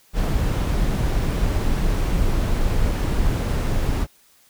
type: noise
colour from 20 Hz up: brown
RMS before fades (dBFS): -20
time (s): 0.13-4.07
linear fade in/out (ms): 50
effects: white hiss -56 dBFS RMS until 4.49 s